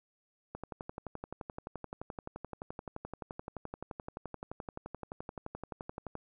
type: click train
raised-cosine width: 1 ms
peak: -26 dBFS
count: 66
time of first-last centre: 0.55-6.153 s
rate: 11.6 Hz
effects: none